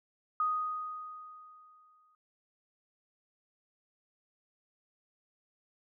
sine tone with exponential decay, 1245 Hz, D#6, 1 cent sharp, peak -26 dBFS, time 0.4-2.15 s, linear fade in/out 2 ms, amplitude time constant 380 ms, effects none

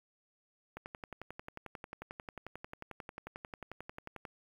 click train, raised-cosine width 0.5 ms, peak -28 dBFS, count 40, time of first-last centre 0.77-4.252 s, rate 11.2 Hz, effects 9-bit

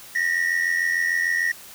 triangle tone pair together, 1837.3 / 1924 Hz, A#6 / B6, -26 / -46 cents, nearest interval minor second, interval 80 cents, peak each -21 dBFS, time 0.15-1.52 s, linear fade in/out 5 ms, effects white hiss -43 dBFS RMS until 1.74 s

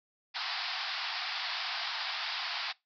white band-pass noise, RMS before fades -36 dBFS, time 0.34-2.73 s, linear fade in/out 20 ms, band 680 to 5100 Hz, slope 96 dB/octave, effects noise-tail reverb RT60 0.2 s tail -22 dB re dry

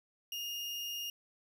35% pulse tone, 2837 Hz, F7, 27 cents sharp, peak -36 dBFS, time 0.32-1.1 s, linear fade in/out 2 ms, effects none

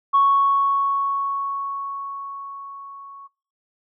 sine tone with level ramp, 1108.7 Hz, C#6, in tune, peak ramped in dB -11 to -38 dBFS, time 0.13-3.28 s, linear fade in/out 20 ms, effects noise-tail reverb RT60 0.5 s tail -26 dB re dry + tanh soft clip ceiling -8 dBFS

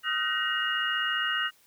sine tone cluster, 1259 / 1406 / 1521 / 1882 / 2858 Hz, D#6 / F6 / F#6 / A#6 / F7, +20 / +11 / +47 / +16 / +39 cents, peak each -34 / -36 / -31 / -32 / -30 dBFS, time 0.03-1.51 s, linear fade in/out 50 ms, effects white hiss -62 dBFS RMS until 1.66 s

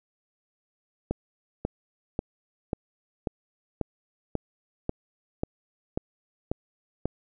click train, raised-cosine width 2 ms, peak -13 dBFS, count 12, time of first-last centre 1.11-7.056 s, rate 1.85 Hz, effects none

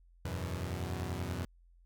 sawtooth chord, E suspended second, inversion none, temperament equal with one note detuned, 82.41 / 92.77 / 123.47 Hz, E2 / F#2 / B2, 0 / +5 / 0 cents, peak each -35 / -35 / -38 dBFS, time 0.25-1.45 s, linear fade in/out 0 ms, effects added 43 Hz sine -59 dBFS peak until 1.85 s

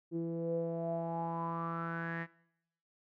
sawtooth tone with low-pass filter sweep, 166.7 Hz, E3, 20 cents sharp, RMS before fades -37 dBFS, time 0.11-2.27 s, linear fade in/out 50 ms, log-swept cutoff 360 to 1900 Hz, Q 8.1, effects noise-tail reverb RT60 0.8 s tail -22 dB re dry

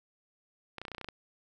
clicks, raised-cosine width 0.3 ms, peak -24 dBFS, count 10, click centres 0.783 / 0.816 / 0.852 / 0.882 / 0.917 / 0.948 / 0.982 / 1.013 / 1.045 / 1.087 s, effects 11-bit

